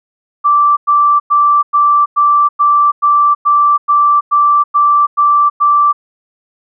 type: tone bursts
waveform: sine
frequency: 1169 Hz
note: D6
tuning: 8 cents flat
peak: -6 dBFS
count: 13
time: 0.44-5.93 s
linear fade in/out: 20 ms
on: 330 ms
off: 100 ms
effects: none